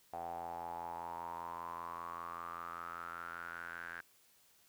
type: tone with band-pass filter sweep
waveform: sawtooth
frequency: 85.1 Hz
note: F2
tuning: 44 cents flat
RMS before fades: -45 dBFS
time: 0.13-4.01 s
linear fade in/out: 0 ms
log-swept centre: 750 to 1600 Hz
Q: 9
effects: white hiss -68 dBFS RMS until 4.68 s